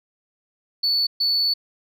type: tone bursts at uneven times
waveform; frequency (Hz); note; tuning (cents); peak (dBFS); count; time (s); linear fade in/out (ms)
sine; 4459; C#8; +9; -16; 2; 0.83-1.07 / 1.2-1.54; 10
effects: tanh soft clip ceiling -15 dBFS